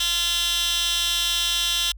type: tone with high-pass filter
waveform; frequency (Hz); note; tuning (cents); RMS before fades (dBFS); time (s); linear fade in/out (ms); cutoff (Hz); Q
15% pulse; 344.1; F4; -26; -23; 0-1.92; 5; 3200; 2.3
effects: added 50 Hz sine -38 dBFS peak until 1.97 s